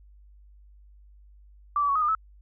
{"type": "tone with pitch steps", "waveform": "sine", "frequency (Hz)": [1167, 1149, 1115, 1257, 1207, 1302], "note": ["D6", "D6", "C#6", "D#6", "D6", "E6"], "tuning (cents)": [-11, -38, 10, 17, 47, -22], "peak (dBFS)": -21, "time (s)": [1.76, 2.15], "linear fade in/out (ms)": 2, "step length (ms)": 65, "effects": ["added 50 Hz sine -50 dBFS peak until 2.41 s"]}